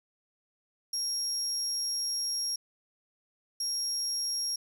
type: tone bursts at uneven times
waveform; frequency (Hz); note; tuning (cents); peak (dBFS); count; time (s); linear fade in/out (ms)
35% pulse; 5588; F8; 0; -27; 2; 0.93-2.56 / 3.6-4.56; 5
effects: none